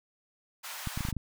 pink high-pass noise, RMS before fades -41 dBFS, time 0.63-1.12 s, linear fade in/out 20 ms, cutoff 800 Hz, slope 24 dB/octave
clicks, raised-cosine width 5 ms, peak -21 dBFS, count 7, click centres 0.873 / 0.975 / 1.007 / 1.051 / 1.087 / 1.127 / 1.167 s
effects none

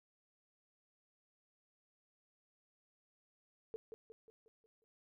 sine tone with echo, 445.5 Hz, A4, 22 cents sharp, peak -40 dBFS, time 3.74-3.76 s, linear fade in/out 0 ms, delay 180 ms, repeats 6, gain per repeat -6 dB, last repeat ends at 4.84 s, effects none

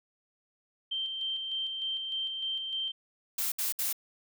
sine tone with tremolo, 3136 Hz, G7, in tune, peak -30 dBFS, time 0.91-2.92 s, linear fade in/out 10 ms, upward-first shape square, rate 3.3 Hz, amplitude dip 35%
blue noise bursts, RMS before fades -31 dBFS, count 3, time 3.38-3.928 s, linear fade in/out 5 ms, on 140 ms, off 64 ms
effects none

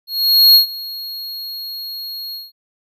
square tone with ADSR envelope, 4296 Hz, C8, 45 cents sharp, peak -5 dBFS, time 0.07-2.52 s, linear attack 480 ms, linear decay 110 ms, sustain -21 dB, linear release 180 ms, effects none

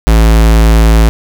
square tone, 55.2 Hz, A1, 6 cents sharp, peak -4 dBFS, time 0.07-1.09 s, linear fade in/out 0 ms, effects none

